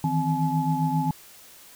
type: tone cluster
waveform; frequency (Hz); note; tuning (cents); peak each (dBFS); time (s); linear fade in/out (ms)
sine; 156.2 / 163.7 / 259.7 / 854; D#3 / E3 / C4 / G#5; +7 / -12 / -13 / +48; -26 / -27 / -28 / -27; 0.04-1.11; 2
effects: white hiss -49 dBFS RMS until 1.75 s